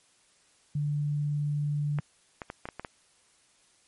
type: tone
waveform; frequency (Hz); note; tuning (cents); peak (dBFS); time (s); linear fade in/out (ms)
sine; 146.83; D3; 0; -26; 0.75-2; 5
type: clicks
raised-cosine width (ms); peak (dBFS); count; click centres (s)
0.5; -21; 7; 1.987 / 2.418 / 2.501 / 2.655 / 2.688 / 2.796 / 2.848
effects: white hiss -64 dBFS RMS until 3.87 s + MP3 48 kbps